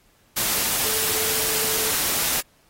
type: tone in noise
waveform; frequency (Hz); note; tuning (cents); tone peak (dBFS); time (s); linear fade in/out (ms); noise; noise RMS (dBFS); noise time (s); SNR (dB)
sine; 437.9; A4; -8; -34; 0.84-1.91; 10; white; -23; 0.36-2.41; -14
effects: pink hiss -60 dBFS RMS until 2.69 s + AAC 48 kbps